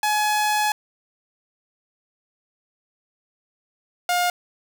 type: tone pair in turn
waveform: sawtooth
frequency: 845 / 710.6 Hz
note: G#5 / F5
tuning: +30 / +30 cents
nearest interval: minor third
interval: 300 cents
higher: first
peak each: -15 dBFS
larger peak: neither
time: 0.03-0.72 / 4.09-4.3 s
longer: first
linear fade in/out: 2 ms
effects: none